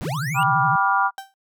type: linear sweep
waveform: square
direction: up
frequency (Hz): 41.2 to 2930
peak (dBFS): -28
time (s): 0.01-0.43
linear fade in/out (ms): 0
type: tone with vibrato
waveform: sine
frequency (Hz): 143.4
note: D3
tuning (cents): -41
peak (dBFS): -24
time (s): 0.05-0.76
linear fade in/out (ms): 5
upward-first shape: sine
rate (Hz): 12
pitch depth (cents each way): 220
type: chord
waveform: sine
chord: G dominant seventh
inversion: none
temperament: just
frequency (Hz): 784 / 980 / 1176 / 1411.2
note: G5 / B5 / D6 / F6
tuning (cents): 0 / -14 / +2 / +18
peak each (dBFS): -22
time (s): 0.34-1.11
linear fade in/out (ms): 50
type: tone with exponential decay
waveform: 35% pulse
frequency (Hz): 780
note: G5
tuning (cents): -9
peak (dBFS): -26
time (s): 1.18-1.34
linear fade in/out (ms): 1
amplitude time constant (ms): 34
effects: noise-tail reverb RT60 0.1 s tail -24 dB re dry